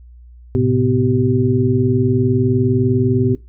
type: tone cluster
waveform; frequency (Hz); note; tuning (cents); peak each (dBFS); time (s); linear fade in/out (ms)
sine; 108.1 / 128 / 251.3 / 384.7; A2 / C3 / B3 / G4; -30 / -38 / +30 / -33; -18; 0.55-3.35; 0
effects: noise-tail reverb RT60 0.2 s tail -18 dB re dry + added 60 Hz sine -38 dBFS peak until 3.48 s